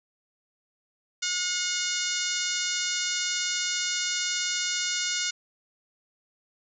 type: harmonic tone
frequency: 721 Hz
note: F#5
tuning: 45 cents flat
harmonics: 2 / 3 / 4 / 5 / 6 / 7 / 8 / 9 / 10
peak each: -35 / -35 / -35 / -35 / -35 / -35 / -35 / -35 / -35 dBFS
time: 1.22-5.31 s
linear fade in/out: 10 ms
effects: none